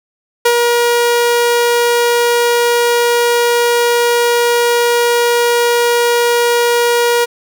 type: tone with ADSR envelope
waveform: sawtooth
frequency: 476.6 Hz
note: A#4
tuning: 38 cents sharp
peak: -3 dBFS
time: 0.45-7.26 s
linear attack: 8 ms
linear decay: 60 ms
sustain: -3 dB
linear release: 24 ms
effects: none